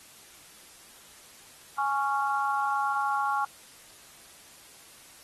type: harmonic tone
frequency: 277.2 Hz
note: C#4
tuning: in tune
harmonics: 3 / 4 / 5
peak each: -28 / -29 / -31 dBFS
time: 1.78-3.45 s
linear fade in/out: 5 ms
effects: white hiss -52 dBFS RMS until 5.23 s + AAC 32 kbps